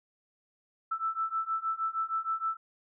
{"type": "beating tone pair", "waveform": "sine", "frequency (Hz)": [1318.5, 1324.9], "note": ["E6", "E6"], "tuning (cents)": [0, 8], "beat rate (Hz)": 6.4, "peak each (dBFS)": [-33, -32], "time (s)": [0.91, 2.57], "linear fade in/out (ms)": 10, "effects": []}